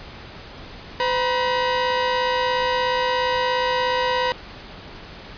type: tone pair together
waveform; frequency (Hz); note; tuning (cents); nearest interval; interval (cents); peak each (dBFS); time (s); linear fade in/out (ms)
sawtooth; 508 / 959; B4 / A#5; +49 / +49; major seventh; 1100; -18; 1-4.32; 0
effects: pink hiss -39 dBFS RMS until 5.37 s + resampled to 11025 Hz